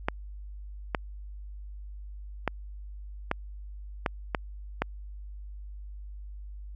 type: clicks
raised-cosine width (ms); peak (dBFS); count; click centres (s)
0.5; -10; 7; 0.085 / 0.948 / 2.477 / 3.314 / 4.062 / 4.348 / 4.82
effects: added 50 Hz sine -39 dBFS peak until 6.75 s